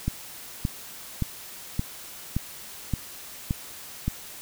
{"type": "click train", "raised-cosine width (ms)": 5, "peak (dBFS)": -12, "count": 8, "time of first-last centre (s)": [0.08, 4.08], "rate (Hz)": 1.75, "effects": ["white hiss -42 dBFS RMS until 4.41 s"]}